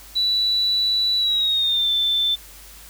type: tone with pitch glide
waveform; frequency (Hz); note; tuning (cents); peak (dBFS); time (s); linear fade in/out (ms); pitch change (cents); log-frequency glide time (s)
sine; 3951 to 3540; B7 to A7; 0 to +10; -17; 0.15-2.36; 20; -190; 1.17-1.9
effects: added 50 Hz sine -46 dBFS peak until 2.89 s + white hiss -44 dBFS RMS until 2.89 s